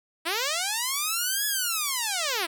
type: linear two-way sweep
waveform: 5% pulse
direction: up then down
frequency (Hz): 311.1 to 1707 to 311.1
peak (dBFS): -14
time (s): 0.25-2.47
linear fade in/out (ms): 20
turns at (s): 1.46
effects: none